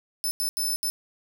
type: tone bursts at uneven times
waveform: 15% pulse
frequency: 5274 Hz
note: E8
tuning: in tune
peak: -19 dBFS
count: 4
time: 0.24-0.31 / 0.4-0.49 / 0.57-0.76 / 0.83-0.9 s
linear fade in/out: 0 ms
effects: none